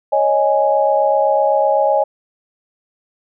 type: chord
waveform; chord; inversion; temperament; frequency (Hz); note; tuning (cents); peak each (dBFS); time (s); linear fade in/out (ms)
sine; C# suspended second; none; equal; 554.4 / 622.3 / 830.6; C#5 / D#5 / G#5; 0 / 0 / 0; -16; 0.12-2.04; 10
effects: none